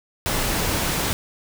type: noise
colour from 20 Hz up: pink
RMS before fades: -23 dBFS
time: 0.26-1.13 s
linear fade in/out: 0 ms
effects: none